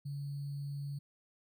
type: tone with sample-and-hold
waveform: sine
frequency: 141.9 Hz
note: C#3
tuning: 41 cents sharp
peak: -37 dBFS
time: 0.05-0.99 s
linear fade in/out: 10 ms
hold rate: 4410 Hz
effects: none